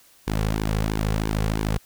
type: tone with flanger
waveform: sawtooth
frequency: 53.3 Hz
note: G#1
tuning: 46 cents sharp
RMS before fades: -24 dBFS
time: 0.27-1.78 s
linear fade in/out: 5 ms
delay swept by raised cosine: 1.5 to 3.3 ms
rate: 3 Hz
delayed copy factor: -0.7
effects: white hiss -55 dBFS RMS until 1.85 s